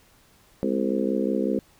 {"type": "harmonic tone with a mistuned harmonic", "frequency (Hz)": 65.41, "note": "C2", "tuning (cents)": 0, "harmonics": [3, 4, 5, 6, 7, 8], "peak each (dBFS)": [-27, -28, -29, -30, -30, -31], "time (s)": [0.63, 1.59], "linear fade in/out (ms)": 0, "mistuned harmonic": 3, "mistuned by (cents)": 95, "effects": ["pink hiss -58 dBFS RMS until 1.79 s"]}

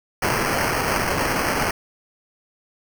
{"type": "noise with sample-and-hold", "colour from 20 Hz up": "blue", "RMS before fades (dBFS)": -22, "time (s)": [0.22, 1.71], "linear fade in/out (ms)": 5, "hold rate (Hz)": 3675, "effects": []}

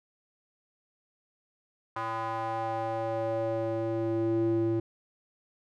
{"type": "tone with band-pass filter sweep", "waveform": "square", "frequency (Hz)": 112.8, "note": "A2", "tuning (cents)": 44, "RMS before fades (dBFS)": -30, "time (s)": [1.96, 4.8], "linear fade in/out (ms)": 5, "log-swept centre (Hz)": [1100, 290], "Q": 3.1, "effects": []}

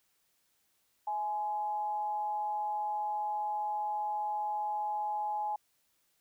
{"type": "tone with amplitude modulation", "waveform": "sine", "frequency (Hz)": 840, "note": "G#5", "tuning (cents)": 19, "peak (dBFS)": -29, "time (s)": [1.07, 5.56], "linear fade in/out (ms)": 5, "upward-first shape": "sine", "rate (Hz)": 185, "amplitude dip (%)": 45, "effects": ["white hiss -74 dBFS RMS until 6.2 s"]}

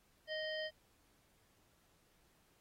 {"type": "harmonic tone", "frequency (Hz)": 622.3, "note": "D#5", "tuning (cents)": 0, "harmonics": [1, 3, 5, 7, 8], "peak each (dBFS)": [-41, -44, -46, -58, -51], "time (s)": [0.27, 0.71], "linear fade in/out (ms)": 50, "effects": ["pink hiss -73 dBFS RMS until 2.6 s", "AAC 48 kbps"]}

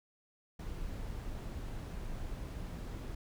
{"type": "noise", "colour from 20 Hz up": "brown", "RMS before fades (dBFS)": -41, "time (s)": [0.59, 3.15], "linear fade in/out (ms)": 5, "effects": []}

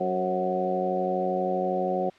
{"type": "harmonic tone with a mistuned harmonic", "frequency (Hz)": 92.5, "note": "F#2", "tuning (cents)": 0, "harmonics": [2, 3, 4, 5, 6, 7, 8], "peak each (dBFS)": [-32, -39, -30, -38, -29, -36, -29], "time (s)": [0, 2.1], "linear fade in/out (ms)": 10, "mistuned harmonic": 6, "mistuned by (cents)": -35, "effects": ["white hiss -55 dBFS RMS until 2.18 s", "low-pass 3000 Hz 12 dB/octave"]}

